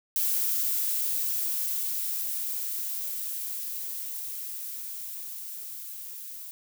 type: noise with level ramp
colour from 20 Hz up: violet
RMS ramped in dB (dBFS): -26 to -41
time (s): 0.16-6.51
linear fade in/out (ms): 0
effects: none